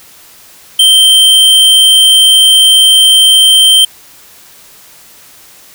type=tone; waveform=square; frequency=3129 Hz; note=G7; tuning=4 cents flat; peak=-3 dBFS; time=0.79-3.85 s; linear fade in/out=5 ms; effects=white hiss -38 dBFS RMS until 5.74 s